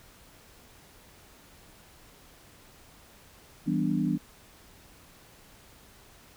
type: chord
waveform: sine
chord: E minor seventh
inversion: none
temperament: equal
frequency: 164.81 / 196 / 246.9 / 293.7 Hz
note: E3 / G3 / B3 / D4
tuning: 0 / 0 / 0 / 0 cents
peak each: -30 dBFS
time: 3.66-4.18 s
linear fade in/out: 20 ms
effects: pink hiss -55 dBFS RMS until 6.36 s